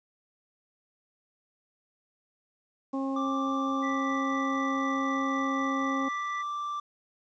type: harmonic tone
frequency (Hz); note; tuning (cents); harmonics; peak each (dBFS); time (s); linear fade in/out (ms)
270; C#4; -45; 1 / 2 / 3 / 4; -29 / -37 / -40 / -39; 2.93-6.09; 10
type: tone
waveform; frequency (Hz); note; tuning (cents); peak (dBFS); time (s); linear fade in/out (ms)
triangle; 1174.7; D6; 0; -29; 3.16-6.8; 5
type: tone with tremolo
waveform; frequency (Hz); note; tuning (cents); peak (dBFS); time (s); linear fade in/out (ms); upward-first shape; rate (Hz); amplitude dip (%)
triangle; 1971; B6; -4; -34; 3.82-6.43; 20; sine; 4; 25
effects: resampled to 16000 Hz + 10-bit